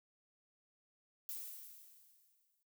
violet noise with exponential decay, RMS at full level -43 dBFS, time 1.29-2.63 s, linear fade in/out 0 ms, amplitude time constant 290 ms, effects noise-tail reverb RT60 0.2 s tail -18 dB re dry

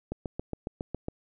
click train, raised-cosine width 2 ms, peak -19 dBFS, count 8, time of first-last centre 0.12-1.084 s, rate 7.26 Hz, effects none

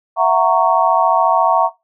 sine chord, F# dominant seventh, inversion third, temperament just, 666 / 740 / 925 / 1110 Hz, E5 / F#5 / A#5 / C#6, +18 / 0 / -14 / +2 cents, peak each -16 dBFS, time 0.16-1.7 s, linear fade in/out 50 ms, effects noise-tail reverb RT60 0.2 s tail -18 dB re dry

